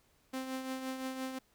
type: tone with tremolo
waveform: sawtooth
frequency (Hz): 261.6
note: C4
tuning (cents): 0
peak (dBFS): -31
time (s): 0.33-1.39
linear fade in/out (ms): 10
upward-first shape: triangle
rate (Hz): 5.8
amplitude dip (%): 55
effects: pink hiss -70 dBFS RMS until 1.54 s